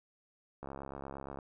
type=click train; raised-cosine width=1 ms; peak=-29 dBFS; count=53; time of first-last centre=0.63-1.388 s; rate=68.6 Hz; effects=none